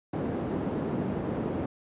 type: band-pass noise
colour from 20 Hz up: white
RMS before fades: -31 dBFS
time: 0.13-1.66 s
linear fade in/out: 5 ms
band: 120 to 340 Hz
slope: 12 dB/octave
effects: resampled to 8000 Hz